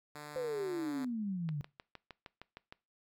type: tone with pitch glide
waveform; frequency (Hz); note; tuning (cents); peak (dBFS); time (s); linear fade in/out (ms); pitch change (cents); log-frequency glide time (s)
5% pulse; 148.5 to 144.69; D3 to D3; +20 to -25; -34; 0.15-1.05; 5; -45; 0.77-0.89
type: exponential sweep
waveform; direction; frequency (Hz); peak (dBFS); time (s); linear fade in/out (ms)
sine; down; 523.3 to 140.7; -34; 0.36-1.61; 0
type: click train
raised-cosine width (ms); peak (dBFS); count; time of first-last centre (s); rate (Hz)
0.3; -31; 9; 1.49-2.725; 6.48
effects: noise-tail reverb RT60 0.3 s tail -22 dB re dry